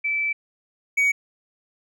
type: tone pair in turn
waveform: sine / triangle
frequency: 2318 / 2252 Hz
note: D7 / C#7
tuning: -23 / +27 cents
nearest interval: minor second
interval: 50 cents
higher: first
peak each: -21 / -15 dBFS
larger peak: second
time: 0.04-0.33 / 0.97-1.12 s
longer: first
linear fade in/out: 10 ms
effects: none